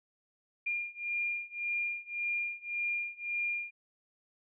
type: beating tone pair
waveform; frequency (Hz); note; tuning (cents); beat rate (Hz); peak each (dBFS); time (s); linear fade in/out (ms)
sine; 2406 / 2407.8; D7 / D7; +41 / +43; 1.8; -36 / -35; 0.66-3.71; 10
effects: none